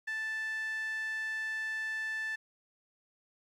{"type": "tone with high-pass filter", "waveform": "sawtooth", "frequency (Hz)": 880, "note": "A5", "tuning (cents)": 0, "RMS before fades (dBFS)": -36, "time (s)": [0.07, 2.36], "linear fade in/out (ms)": 10, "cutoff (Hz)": 1800, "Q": 8.8, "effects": ["low-pass 9000 Hz 12 dB/octave", "12-bit"]}